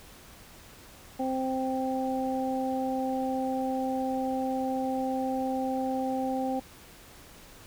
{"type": "harmonic tone", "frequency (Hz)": 261.6, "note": "C4", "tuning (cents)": 0, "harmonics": [1, 2, 3], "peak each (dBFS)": [-30, -33, -32], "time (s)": [1.19, 6.6], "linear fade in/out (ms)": 10, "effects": ["pink hiss -51 dBFS RMS until 7.66 s"]}